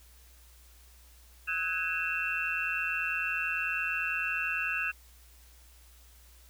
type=tone cluster; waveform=sine; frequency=1287 / 1496 / 1645 / 2526 / 2697 Hz; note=E6 / F#6 / G#6 / D#7 / E7; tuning=-42 / +19 / -17 / +26 / +39 cents; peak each=-40 / -36 / -36 / -38 / -32 dBFS; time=1.47-4.92 s; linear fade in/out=20 ms; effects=added 60 Hz sine -55 dBFS peak until 6.49 s + white hiss -60 dBFS RMS until 6.49 s